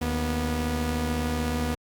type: tone pair together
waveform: sawtooth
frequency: 76.5 / 243.1 Hz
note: D#2 / B3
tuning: -29 / -27 cents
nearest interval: octave + minor sixth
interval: 2002 cents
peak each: -24 / -24 dBFS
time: 0.01-1.75 s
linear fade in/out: 10 ms
effects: Opus 48 kbps